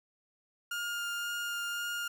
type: tone with vibrato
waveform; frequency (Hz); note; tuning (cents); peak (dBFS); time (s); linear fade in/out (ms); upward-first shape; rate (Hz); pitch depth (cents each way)
30% pulse; 1412; F6; +19; -31; 0.71-2.08; 5; sine; 1.9; 8
effects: none